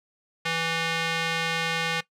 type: tone with band-pass filter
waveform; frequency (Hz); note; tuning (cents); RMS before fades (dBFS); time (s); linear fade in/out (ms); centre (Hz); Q
square; 164.81; E3; 0; -27; 0.45-2.01; 10; 2500; 1.2
effects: noise-tail reverb RT60 0.1 s tail -18 dB re dry